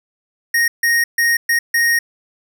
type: tone bursts at uneven times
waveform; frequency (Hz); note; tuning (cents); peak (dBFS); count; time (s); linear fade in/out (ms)
square; 1864.7; A#6; 0; -13; 5; 0.54-0.68 / 0.83-1.04 / 1.18-1.37 / 1.49-1.59 / 1.74-1.99; 5
effects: none